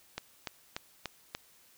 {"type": "click train", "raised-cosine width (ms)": 0.2, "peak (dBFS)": -18, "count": 5, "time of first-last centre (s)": [0.18, 1.35], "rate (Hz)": 3.42, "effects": ["white hiss -62 dBFS RMS until 1.77 s"]}